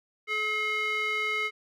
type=tone with band-pass filter; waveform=square; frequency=428.1 Hz; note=A4; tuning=47 cents flat; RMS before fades=-29 dBFS; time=0.27-1.51 s; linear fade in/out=50 ms; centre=2100 Hz; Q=3.2; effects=none